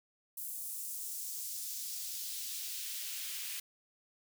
white noise with high-pass filter sweep, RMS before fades -41 dBFS, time 0.37-3.6 s, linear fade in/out 5 ms, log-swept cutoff 10000 to 2200 Hz, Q 1.1, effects none

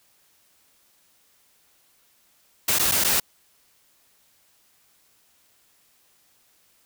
white noise with dropouts, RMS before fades -21 dBFS, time 2.68-3.2 s, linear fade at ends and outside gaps 5 ms, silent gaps 2.787-2.794 / 2.915-2.919 / 3.04-3.045 s, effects white hiss -62 dBFS RMS until 6.85 s

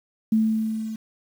sine tone with level ramp, 220 Hz, A3, in tune, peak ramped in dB -15 to -29 dBFS, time 0.32-0.96 s, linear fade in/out 5 ms, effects 8-bit

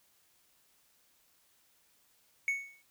triangle tone with exponential decay, 2217 Hz, C#7, in tune, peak -24 dBFS, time 2.48-2.82 s, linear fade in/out 1 ms, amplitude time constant 73 ms, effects white hiss -69 dBFS RMS until 2.9 s

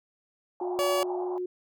pink band-pass noise, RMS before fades -38 dBFS, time 0.6-1.38 s, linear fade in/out 0 ms, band 670 to 890 Hz, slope 48 dB/octave
sine tone with pitch glide, 360 to 362.3 Hz, F#4 to F#4, -47 to -36 cents, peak -29 dBFS, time 0.61-1.46 s, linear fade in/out 5 ms, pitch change +11 cents, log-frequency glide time 0.75-0.91 s
30% pulse tone, 569 Hz, C#5, 45 cents sharp, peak -22 dBFS, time 0.79-1.03 s, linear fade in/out 0 ms
effects none

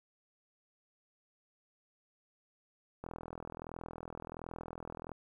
click train, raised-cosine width 1 ms, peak -29 dBFS, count 87, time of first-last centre 3.04-5.117 s, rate 41.4 Hz, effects 11-bit

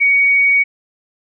sine tone, 2244 Hz, C#7, 21 cents sharp, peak -9 dBFS, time 0-0.64 s, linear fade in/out 20 ms, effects none

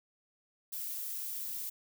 violet noise, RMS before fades -39 dBFS, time 0.72-1.7 s, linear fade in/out 10 ms, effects none

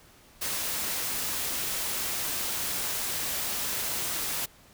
white noise, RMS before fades -31 dBFS, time 0.41-4.46 s, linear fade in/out 10 ms, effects pink hiss -56 dBFS RMS until 4.73 s

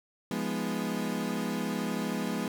35% pulse chord, F half-diminished seventh, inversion none, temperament equal, 174.61 / 207.7 / 246.9 / 311.1 Hz, F3 / Ab3 / Cb4 / Eb4, 0 / 0 / 0 / 0 cents, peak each -35 / -32 / -33 / -38 dBFS, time 0.31-2.48 s, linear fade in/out 2 ms, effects none

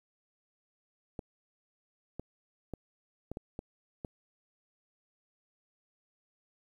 clicks, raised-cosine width 2 ms, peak -25 dBFS, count 7, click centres 1.192 / 2.196 / 2.737 / 3.316 / 3.371 / 3.591 / 4.048 s, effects 10-bit

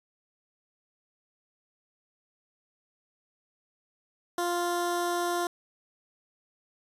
15% pulse tone with notch filter, 349.2 Hz, F4, in tune, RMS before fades -29 dBFS, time 4.38-5.47 s, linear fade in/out 2 ms, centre 2500 Hz, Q 1.3, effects resampled to 32000 Hz

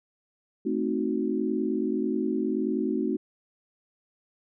sine chord, A diminished seventh, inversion none, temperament equal, 220 / 261.6 / 311.1 / 370 Hz, A3 / C4 / Eb4 / Gb4, 0 / 0 / 0 / 0 cents, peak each -30 dBFS, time 0.65-3.17 s, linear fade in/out 10 ms, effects none

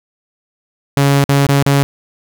sawtooth tone with dropouts, 140.1 Hz, C#3, 19 cents sharp, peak -5 dBFS, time 0.97-1.83 s, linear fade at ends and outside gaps 0 ms, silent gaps 1.241-1.291 / 1.466-1.489 / 1.627-1.663 s, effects none

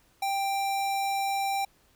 square tone, 787 Hz, G5, 7 cents sharp, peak -27 dBFS, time 0.22-1.65 s, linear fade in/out 5 ms, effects pink hiss -64 dBFS RMS until 1.95 s

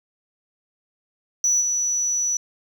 sine tone with level steps, 5920 Hz, F#8, in tune, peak -14 / -19 dBFS, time 1.44-2.37 s, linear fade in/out 2 ms, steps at 1.6 s, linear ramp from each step 20 ms, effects tanh soft clip ceiling -15 dBFS + 8-bit

